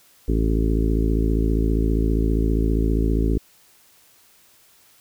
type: harmonic tone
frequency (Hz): 55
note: A1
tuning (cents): 0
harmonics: 1 / 2 / 3 / 4 / 5 / 6 / 7 / 8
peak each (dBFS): -19 / -28 / -28 / -30 / -26 / -30 / -29 / -33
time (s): 0.28-3.38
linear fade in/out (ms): 5
effects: white hiss -55 dBFS RMS until 5 s